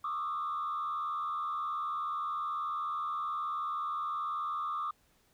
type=tone with frequency modulation; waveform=sine; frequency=1201 Hz; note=D6; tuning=38 cents sharp; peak=-31 dBFS; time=0.04-4.91 s; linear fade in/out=5 ms; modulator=79.4 Hz; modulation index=0.96; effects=tanh soft clip ceiling -29 dBFS + pink hiss -69 dBFS RMS until 5.33 s